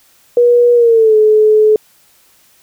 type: tone with pitch glide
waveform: sine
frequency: 482.1 to 429.5 Hz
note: B4 to A4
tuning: -42 to -42 cents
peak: -5 dBFS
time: 0.37-1.76 s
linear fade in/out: 2 ms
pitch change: -200 cents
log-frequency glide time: 0.74-1.16 s
effects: white hiss -50 dBFS RMS until 2.62 s